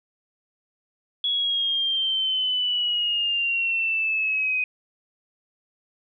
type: exponential sweep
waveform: sine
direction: down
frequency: 3367 to 2500 Hz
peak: -21 dBFS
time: 1.24-4.64 s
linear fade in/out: 2 ms
effects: none